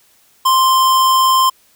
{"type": "tone", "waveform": "square", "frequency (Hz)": 1046.5, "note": "C6", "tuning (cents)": 0, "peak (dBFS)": -10, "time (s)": [0.45, 1.5], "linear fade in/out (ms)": 10, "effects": ["white hiss -53 dBFS RMS until 1.75 s"]}